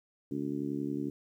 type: harmonic tone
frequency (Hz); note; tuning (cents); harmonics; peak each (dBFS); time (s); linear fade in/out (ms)
71; C#2; +42; 2 / 3 / 4 / 5 / 6; -41 / -39 / -34 / -39 / -46; 0.31-1.1; 5
effects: 11-bit